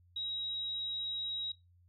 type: tone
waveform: sine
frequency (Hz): 3827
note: A#7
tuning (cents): +45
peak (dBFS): -35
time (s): 0.16-1.52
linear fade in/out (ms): 5
effects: noise-tail reverb RT60 0.2 s tail -17 dB re dry + added 88 Hz sine -62 dBFS peak until 1.88 s